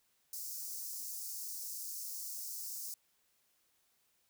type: high-pass noise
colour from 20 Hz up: white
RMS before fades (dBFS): -43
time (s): 0.33-2.94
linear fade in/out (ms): 2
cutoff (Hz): 4900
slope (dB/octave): 48
effects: white hiss -75 dBFS RMS until 4.29 s